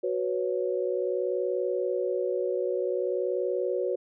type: chord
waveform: sine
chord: F# suspended fourth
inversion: none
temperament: equal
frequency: 370 / 493.9 / 554.4 Hz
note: F#4 / B4 / C#5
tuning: 0 / 0 / 0 cents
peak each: -29 / -30 / -31 dBFS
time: 0.03-3.96 s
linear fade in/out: 10 ms
effects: none